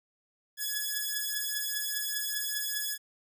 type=beating tone pair; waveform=5% pulse; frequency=1691 / 1696 Hz; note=G#6 / G#6; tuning=+31 / +36 cents; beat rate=5 Hz; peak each=-23 dBFS; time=0.57-2.98 s; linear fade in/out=50 ms; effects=none